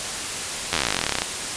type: slowing click train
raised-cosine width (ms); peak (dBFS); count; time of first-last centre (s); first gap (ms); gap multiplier
0.2; -3; 25; 0.73-1.22; 11; 1.05
effects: white hiss -28 dBFS RMS until 1.56 s + resampled to 22050 Hz